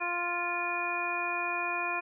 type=harmonic tone; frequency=349.2 Hz; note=F4; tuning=in tune; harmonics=1 / 2 / 3 / 4 / 5 / 7; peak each=-41 / -37 / -35 / -39 / -40 / -33 dBFS; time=0-2.01 s; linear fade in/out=20 ms; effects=none